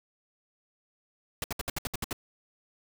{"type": "noise bursts", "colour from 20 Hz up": "pink", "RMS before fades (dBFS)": -32, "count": 9, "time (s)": [1.42, 2.129], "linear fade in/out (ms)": 2, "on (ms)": 21, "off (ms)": 65, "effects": []}